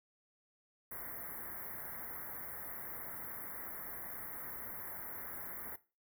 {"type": "band-stop noise", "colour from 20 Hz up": "white", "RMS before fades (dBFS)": -45, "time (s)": [0.91, 5.76], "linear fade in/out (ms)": 5, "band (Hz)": [2100, 11000], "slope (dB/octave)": 96, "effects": ["noise-tail reverb RT60 0.3 s tail -17 dB re dry"]}